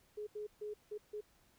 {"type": "tone bursts at uneven times", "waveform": "sine", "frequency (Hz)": 420.5, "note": "G#4", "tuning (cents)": 22, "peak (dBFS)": -40, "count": 5, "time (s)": [[0.17, 0.27], [0.35, 0.47], [0.61, 0.74], [0.91, 0.98], [1.13, 1.21]], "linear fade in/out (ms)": 10, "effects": ["pink hiss -70 dBFS RMS until 1.58 s"]}